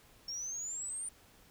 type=exponential sweep; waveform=sine; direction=up; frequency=5450 to 9150 Hz; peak=-36 dBFS; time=0.28-1.09 s; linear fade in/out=5 ms; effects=tanh soft clip ceiling -34 dBFS + pink hiss -62 dBFS RMS until 1.5 s